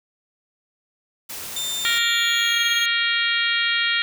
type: noise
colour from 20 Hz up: white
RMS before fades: -33 dBFS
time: 1.29-1.99 s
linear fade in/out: 10 ms
type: tone with pitch glide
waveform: 30% pulse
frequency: 3600 to 3282 Hz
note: A7 to G#7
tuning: +39 to -21 cents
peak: -22 dBFS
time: 1.56-2.86 s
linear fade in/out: 5 ms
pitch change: -160 cents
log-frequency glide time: 1.92-2.6 s
type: harmonic tone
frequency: 466.2 Hz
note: A#4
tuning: in tune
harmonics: 3 / 4 / 5 / 6 / 7 / 8 / 9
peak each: -26 / -24 / -26 / -29 / -24 / -31 / -31 dBFS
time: 1.85-4.02 s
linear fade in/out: 0 ms
effects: none